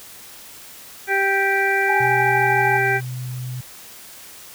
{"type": "harmonic tone", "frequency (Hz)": 392, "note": "G4", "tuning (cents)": 0, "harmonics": [1, 2, 4, 5, 6], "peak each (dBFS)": [-23, -23, -20, -25, -25], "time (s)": [1.07, 3.01], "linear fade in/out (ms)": 50}
{"type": "tone with tremolo", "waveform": "sine", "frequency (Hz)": 830.6, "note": "G#5", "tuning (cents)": 0, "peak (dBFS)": -18, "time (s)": [1.88, 2.79], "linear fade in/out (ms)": 20, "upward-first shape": "sine", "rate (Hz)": 13, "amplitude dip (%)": 35}
{"type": "tone", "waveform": "sine", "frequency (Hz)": 126.1, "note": "B2", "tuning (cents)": 36, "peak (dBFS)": -26, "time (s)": [2, 3.61], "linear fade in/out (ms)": 5}
{"effects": ["white hiss -41 dBFS RMS until 4.54 s"]}